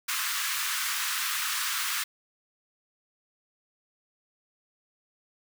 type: high-pass noise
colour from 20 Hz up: pink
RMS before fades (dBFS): -30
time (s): 0.08-2.04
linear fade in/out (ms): 10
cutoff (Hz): 1100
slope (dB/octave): 48
effects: none